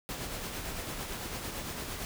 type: noise with tremolo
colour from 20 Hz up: pink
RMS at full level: -37 dBFS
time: 0.09-2.05 s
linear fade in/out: 0 ms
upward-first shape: sine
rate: 8.9 Hz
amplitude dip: 35%
effects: none